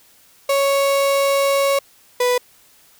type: tone pair in turn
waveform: 35% pulse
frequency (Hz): 554.4 / 493.9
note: C#5 / B4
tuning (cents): 0 / 0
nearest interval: major second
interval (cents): 200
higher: first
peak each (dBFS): -13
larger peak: neither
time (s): 0.49-1.79 / 2.2-2.38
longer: first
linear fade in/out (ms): 5
effects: white hiss -52 dBFS RMS until 2.99 s